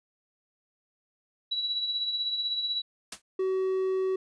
sine tone with tremolo, 3919 Hz, B7, 14 cents flat, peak -25 dBFS, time 1.51-2.82 s, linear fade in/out 10 ms, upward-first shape triangle, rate 16 Hz, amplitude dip 55%
white noise with exponential decay, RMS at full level -31 dBFS, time 3.12-3.22 s, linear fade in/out 5 ms, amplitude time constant 20 ms
triangle tone, 377.9 Hz, F#4, 37 cents sharp, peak -23 dBFS, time 3.39-4.16 s, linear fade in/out 5 ms
effects resampled to 22050 Hz

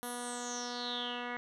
10% pulse tone with low-pass filter sweep, 243.3 Hz, B3, 26 cents flat, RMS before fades -39 dBFS, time 0.03-1.37 s, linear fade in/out 0 ms, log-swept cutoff 12000 to 2100 Hz, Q 8.8, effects none

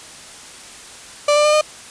35% pulse tone with pitch steps, 587.3 / 594.8 / 602.4 / 610.1 Hz, D5 / D5 / D5 / D#5, 0 / +22 / +44 / -34 cents, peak -10 dBFS, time 1.28-1.612 s, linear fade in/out 5 ms, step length 83 ms, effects white hiss -38 dBFS RMS until 1.9 s + resampled to 22050 Hz

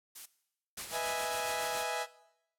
blue noise, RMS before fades -44 dBFS, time 0.15-0.26 s, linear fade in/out 10 ms
white noise with tremolo, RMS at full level -39 dBFS, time 0.77-1.84 s, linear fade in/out 5 ms, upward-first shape sine, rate 7.2 Hz, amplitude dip 50%
sawtooth chord, E major seventh, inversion second, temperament equal, 493.9 / 622.3 / 659.3 / 830.6 Hz, B4 / D#5 / E5 / G#5, 0 / 0 / 0 / 0 cents, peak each -36 / -38 / -34 / -32 dBFS, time 0.91-2.07 s, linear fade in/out 50 ms
effects noise-tail reverb RT60 0.8 s tail -18 dB re dry + low-pass 12000 Hz 12 dB/octave

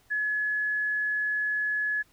sine tone, 1700 Hz, G#6, 40 cents sharp, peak -25 dBFS, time 0.1-2.03 s, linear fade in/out 20 ms, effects pink hiss -63 dBFS RMS until 2.12 s

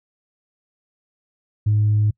sine tone, 105.6 Hz, G#2, 29 cents sharp, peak -13 dBFS, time 1.66-2.11 s, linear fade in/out 10 ms, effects noise-tail reverb RT60 0.1 s tail -26 dB re dry + tanh soft clip ceiling -11 dBFS

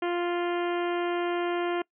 harmonic tone, 349.2 Hz, F4, in tune, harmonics 1 / 2 / 3 / 4 / 5 / 6 / 7 / 8 / 9, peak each -27 / -33 / -37 / -39 / -41 / -43 / -44 / -45 / -46 dBFS, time 0.02-1.82 s, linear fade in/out 5 ms, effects noise-tail reverb RT60 0.1 s tail -24 dB re dry

